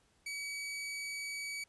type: tone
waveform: sawtooth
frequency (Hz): 2275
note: C#7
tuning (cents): +44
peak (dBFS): -35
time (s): 0.26-1.64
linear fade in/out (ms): 5
effects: pink hiss -71 dBFS RMS until 1.68 s + resampled to 24000 Hz